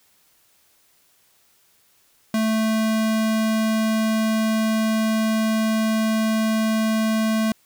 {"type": "tone", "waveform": "square", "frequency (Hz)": 220, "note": "A3", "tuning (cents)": 0, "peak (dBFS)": -19, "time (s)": [2.34, 7.52], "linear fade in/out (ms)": 2, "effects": ["white hiss -60 dBFS RMS until 7.65 s"]}